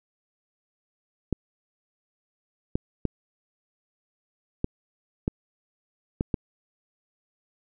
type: clicks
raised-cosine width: 3 ms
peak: -11 dBFS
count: 7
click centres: 1.327 / 2.755 / 3.053 / 4.644 / 5.279 / 6.209 / 6.342 s
effects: none